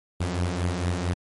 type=beating tone pair; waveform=sawtooth; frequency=87.3 / 91.7 Hz; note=F2 / F#2; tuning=0 / -15 cents; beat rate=4.4 Hz; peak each=-22 / -25 dBFS; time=0.2-1.14 s; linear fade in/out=10 ms; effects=MP3 48 kbps